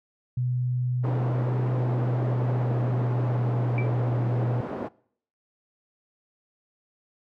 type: tone with pitch glide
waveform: sine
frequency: 124.6 to 121.05 Hz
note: B2 to B2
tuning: +16 to -34 cents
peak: -23 dBFS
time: 0.37-4.61 s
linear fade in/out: 5 ms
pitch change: -50 cents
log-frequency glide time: 1.23-4.07 s
type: band-pass noise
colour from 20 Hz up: pink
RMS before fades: -33 dBFS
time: 1.03-4.89 s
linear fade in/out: 20 ms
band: 230 to 700 Hz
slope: 12 dB/octave
type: tone with exponential decay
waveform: sine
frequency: 2330 Hz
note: D7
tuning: 14 cents flat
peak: -28 dBFS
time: 3.78-3.91 s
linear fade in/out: 1 ms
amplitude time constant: 28 ms
effects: noise-tail reverb RT60 0.6 s tail -23 dB re dry